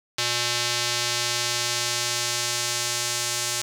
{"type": "tone with band-pass filter sweep", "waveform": "square", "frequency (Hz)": 120.2, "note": "B2", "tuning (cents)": -46, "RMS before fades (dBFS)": -26, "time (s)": [0.18, 3.62], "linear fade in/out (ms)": 5, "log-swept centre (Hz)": [4600, 6900], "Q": 1.2, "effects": []}